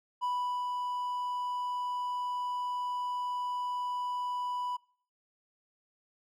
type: tone with ADSR envelope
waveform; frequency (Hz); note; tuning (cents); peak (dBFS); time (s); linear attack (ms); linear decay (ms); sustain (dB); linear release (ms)
triangle; 987.8; B5; 0; -27; 0.21-4.77; 27; 410; -3; 12
effects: noise-tail reverb RT60 0.5 s tail -23 dB re dry